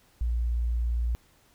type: tone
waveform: sine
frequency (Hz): 58.7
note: A#1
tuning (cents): +13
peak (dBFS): -24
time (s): 0.21-1.15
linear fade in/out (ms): 0
effects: pink hiss -62 dBFS RMS until 1.54 s